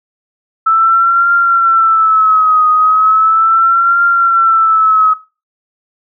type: tone with vibrato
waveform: sine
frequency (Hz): 1316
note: E6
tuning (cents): -3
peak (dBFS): -6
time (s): 0.66-5.14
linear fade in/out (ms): 10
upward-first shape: triangle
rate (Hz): 0.37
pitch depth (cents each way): 96
effects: noise-tail reverb RT60 0.3 s tail -17 dB re dry